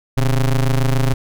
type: ring-modulated tone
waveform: square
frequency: 67.7 Hz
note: C#2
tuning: 40 cents flat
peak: -11 dBFS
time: 0.17-1.14 s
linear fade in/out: 5 ms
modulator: 54.2 Hz
effects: none